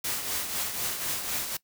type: noise with tremolo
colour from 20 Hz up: white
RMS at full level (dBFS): -29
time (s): 0.04-1.57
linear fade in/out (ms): 5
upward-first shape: triangle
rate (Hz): 4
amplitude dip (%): 55
effects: noise-tail reverb RT60 0.1 s tail -20 dB re dry